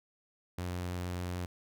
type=tone; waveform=sawtooth; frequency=89.3 Hz; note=F2; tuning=39 cents sharp; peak=-31 dBFS; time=0.58-1.46 s; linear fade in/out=5 ms; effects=none